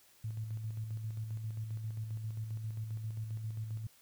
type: tone with tremolo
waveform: sine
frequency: 110 Hz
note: A2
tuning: in tune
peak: -35 dBFS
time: 0.24-3.87 s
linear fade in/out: 5 ms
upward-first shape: square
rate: 7.5 Hz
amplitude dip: 40%
effects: white hiss -64 dBFS RMS until 4.01 s